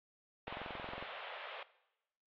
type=band-pass noise; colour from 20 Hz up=pink; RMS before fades=-47 dBFS; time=0.47-1.63 s; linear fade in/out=2 ms; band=500 to 3500 Hz; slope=48 dB/octave
type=click train; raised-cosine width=1 ms; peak=-30 dBFS; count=13; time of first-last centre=0.48-1.025 s; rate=22 Hz
effects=noise-tail reverb RT60 0.9 s tail -18 dB re dry + AAC 64 kbps